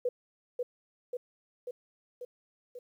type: tone with echo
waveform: sine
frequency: 493 Hz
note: B4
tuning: 3 cents flat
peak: -26 dBFS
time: 0.05-0.09 s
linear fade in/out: 5 ms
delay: 540 ms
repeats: 5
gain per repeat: -3 dB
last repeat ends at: 2.79 s
effects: 11-bit